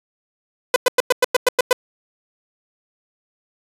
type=tone bursts; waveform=sawtooth; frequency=502 Hz; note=B4; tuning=28 cents sharp; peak=-7 dBFS; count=9; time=0.74-1.729 s; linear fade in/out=2 ms; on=21 ms; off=100 ms; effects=resampled to 32000 Hz